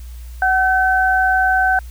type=tone pair together; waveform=sine; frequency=749 / 1530.4 Hz; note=F#5 / G6; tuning=+21 / -42 cents; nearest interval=octave; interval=1237 cents; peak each=-15 dBFS; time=0.42-1.79 s; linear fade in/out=2 ms; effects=added 60 Hz sine -30 dBFS peak until 1.9 s + white hiss -48 dBFS RMS until 1.9 s